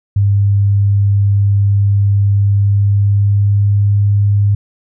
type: tone with pitch glide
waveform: sine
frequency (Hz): 100.5 to 101.73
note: G2 to G#2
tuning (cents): +44 to -35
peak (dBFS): -8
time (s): 0.16-4.55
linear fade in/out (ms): 5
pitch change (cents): +21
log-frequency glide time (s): 2.43-3.92
effects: none